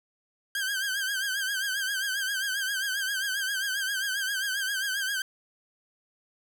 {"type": "tone with vibrato", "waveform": "sawtooth", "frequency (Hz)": 1579, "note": "G6", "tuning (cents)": 12, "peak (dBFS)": -24, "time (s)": [0.55, 5.22], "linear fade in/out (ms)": 2, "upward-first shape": "triangle", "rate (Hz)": 7.5, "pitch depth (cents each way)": 100, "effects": []}